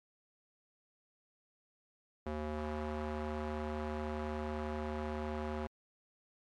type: tone with band-pass filter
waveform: square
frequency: 76 Hz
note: D#2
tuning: 40 cents flat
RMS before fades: -39 dBFS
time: 2.26-5.67 s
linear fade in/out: 5 ms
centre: 540 Hz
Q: 0.64
effects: AAC 32 kbps